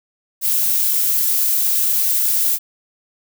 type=noise; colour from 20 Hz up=violet; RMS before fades=-17 dBFS; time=0.41-2.59 s; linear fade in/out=50 ms; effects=none

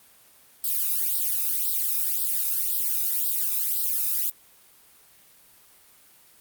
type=noise with flanger; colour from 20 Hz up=violet; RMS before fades=-25 dBFS; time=0.64-4.3 s; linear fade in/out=2 ms; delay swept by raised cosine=0.22 to 0.81 ms; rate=1.9 Hz; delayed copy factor=+1; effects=white hiss -55 dBFS RMS until 6.4 s + Opus 32 kbps

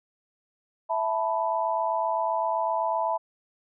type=chord; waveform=sine; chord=E suspended fourth; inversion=none; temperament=equal; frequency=659.3 / 880 / 987.8 Hz; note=E5 / A5 / B5; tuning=0 / 0 / 0 cents; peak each=-28 dBFS; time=0.89-3.18 s; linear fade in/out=20 ms; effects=none

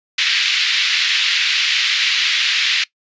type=band-pass noise; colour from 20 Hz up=white; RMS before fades=-17 dBFS; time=0.18-2.84 s; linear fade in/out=5 ms; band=1900 to 4100 Hz; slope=24 dB/octave; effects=noise-tail reverb RT60 0.1 s tail -20 dB re dry + resampled to 16000 Hz

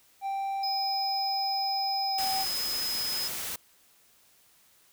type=tone with pitch glide; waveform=triangle; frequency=784 to 771.4 Hz; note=G5 to G5; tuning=0 to -28 cents; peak=-27 dBFS; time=0.21-2.46 s; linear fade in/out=50 ms; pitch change=-28 cents; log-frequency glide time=2.08-2.2 s
type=tone; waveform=triangle; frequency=5080 Hz; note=D#8; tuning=35 cents sharp; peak=-29 dBFS; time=0.63-3.28 s; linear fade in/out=5 ms
type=noise; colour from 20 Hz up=white; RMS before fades=-35 dBFS; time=2.18-3.56 s; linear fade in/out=5 ms
effects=white hiss -62 dBFS RMS until 4.92 s

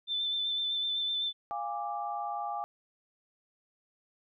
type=tone with vibrato; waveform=sine; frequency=3537 Hz; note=A7; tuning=8 cents sharp; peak=-29 dBFS; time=0.07-1.33 s; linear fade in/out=50 ms; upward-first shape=sine; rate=7.9 Hz; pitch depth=21 cents each way
type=chord; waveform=sine; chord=D diminished; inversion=first; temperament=equal with one note detuned; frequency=698.5 / 818.2 / 1174.7 Hz; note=F5 / Ab5 / D6; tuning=0 / -26 / 0 cents; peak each=-38 / -35 / -39 dBFS; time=1.51-2.64 s; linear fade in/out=0 ms
effects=none

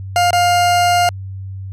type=tone with dropouts; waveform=40% pulse; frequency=705 Hz; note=F5; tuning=16 cents sharp; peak=-10 dBFS; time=0.16-1.09 s; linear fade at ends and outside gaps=1 ms; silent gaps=0.307-0.33 s; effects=added 96 Hz sine -25 dBFS peak until 1.72 s + low-pass 11000 Hz 12 dB/octave

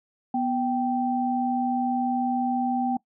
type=tone pair together; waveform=sine; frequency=246.1 / 780.2 Hz; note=B3 / G5; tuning=-6 / -8 cents; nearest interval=octave + minor sixth; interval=1998 cents; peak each=-25 / -25 dBFS; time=0.34-2.97 s; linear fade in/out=5 ms; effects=noise-tail reverb RT60 0.1 s tail -21 dB re dry

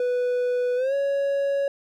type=tone with pitch glide; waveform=triangle; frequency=493.9 to 557.6 Hz; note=B4 to C#5; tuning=0 to +10 cents; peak=-19 dBFS; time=0-1.68 s; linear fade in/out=2 ms; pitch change=+210 cents; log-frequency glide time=0.76-0.94 s; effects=none

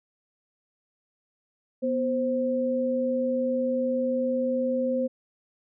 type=tone pair together; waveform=sine; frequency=246 / 523.3 Hz; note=B3 / C5; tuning=-7 / 0 cents; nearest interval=octave + minor second; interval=1307 cents; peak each=-27 / -25 dBFS; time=1.82-5.08 s; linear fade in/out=20 ms; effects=none

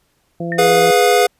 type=harmonic tone; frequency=170 Hz; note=F3; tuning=46 cents flat; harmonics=1 / 2 / 3 / 4; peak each=-23 / -26 / -28 / -29 dBFS; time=0.4-0.91 s; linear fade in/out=5 ms
type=tone with exponential decay; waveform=sine; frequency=1816 Hz; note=A#6; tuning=46 cents flat; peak=-17 dBFS; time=0.52-0.7 s; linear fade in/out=1 ms; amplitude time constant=37 ms
type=chord; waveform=square; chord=F diminished; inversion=first; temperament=equal with one note detuned; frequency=415.3 / 493.9 / 711.5 Hz; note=Ab4 / Cb5 / F5; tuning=0 / 0 / +32 cents; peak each=-15 dBFS; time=0.58-1.27 s; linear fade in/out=10 ms
effects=pink hiss -62 dBFS RMS until 1.39 s + resampled to 32000 Hz

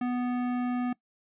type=tone with hard clipping; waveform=sine; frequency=246.9 Hz; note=B3; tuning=in tune; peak=-29 dBFS; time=0.01-0.93 s; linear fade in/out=5 ms; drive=15 dB; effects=noise-tail reverb RT60 0.1 s tail -21 dB re dry + resampled to 8000 Hz

